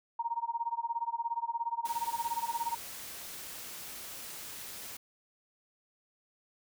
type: tone with tremolo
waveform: sine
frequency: 932.3 Hz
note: A#5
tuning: in tune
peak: -28 dBFS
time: 0.19-2.75 s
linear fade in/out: 5 ms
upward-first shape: sine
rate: 17 Hz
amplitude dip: 95%
type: noise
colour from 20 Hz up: white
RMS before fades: -44 dBFS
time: 1.85-4.97 s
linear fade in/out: 5 ms
effects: none